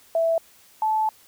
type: tone pair in turn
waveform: sine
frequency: 659.3 / 870 Hz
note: E5 / A5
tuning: 0 / -20 cents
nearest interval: perfect fourth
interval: 480 cents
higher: second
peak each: -18 / -19 dBFS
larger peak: first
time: 0.15-0.38 / 0.82-1.09 s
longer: second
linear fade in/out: 2 ms
effects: white hiss -54 dBFS RMS until 1.27 s